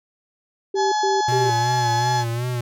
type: tone bursts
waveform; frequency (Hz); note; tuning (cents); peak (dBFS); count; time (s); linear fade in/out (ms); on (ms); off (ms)
sine; 390.3; G4; -8; -20; 3; 0.74-1.5; 5; 180; 110
type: harmonic tone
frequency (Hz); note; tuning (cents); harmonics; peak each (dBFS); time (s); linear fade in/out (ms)
850; G#5; +40; 1 / 2 / 4 / 5 / 6 / 7 / 8; -19 / -30 / -35 / -34 / -36 / -36 / -40; 0.75-2.25; 50
type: tone with vibrato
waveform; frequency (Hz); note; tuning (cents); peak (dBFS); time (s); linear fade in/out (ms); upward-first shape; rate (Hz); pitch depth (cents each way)
square; 120.6; B2; -41; -23; 1.28-2.61; 5; sine; 2.7; 69
effects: none